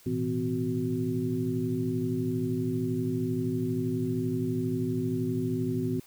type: tone cluster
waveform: sine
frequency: 112.8 / 125.4 / 163.2 / 254.5 / 370.1 Hz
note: A2 / B2 / E3 / C4 / F#4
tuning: +44 / +27 / -17 / -48 / 0 cents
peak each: -34 / -37 / -34 / -30 / -33 dBFS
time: 0.06-6 s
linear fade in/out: 5 ms
effects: white hiss -56 dBFS RMS until 6.06 s